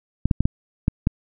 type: clicks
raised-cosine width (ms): 5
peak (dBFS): -5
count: 6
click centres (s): 0.256 / 0.312 / 0.406 / 0.455 / 0.881 / 1.071
effects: none